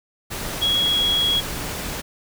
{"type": "tone in noise", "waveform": "sine", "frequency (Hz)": 3322, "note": "G#7", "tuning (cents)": 0, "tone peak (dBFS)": -17, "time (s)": [0.61, 1.41], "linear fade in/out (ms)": 20, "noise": "pink", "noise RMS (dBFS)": -29, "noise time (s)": [0.3, 2.02], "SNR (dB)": 9, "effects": []}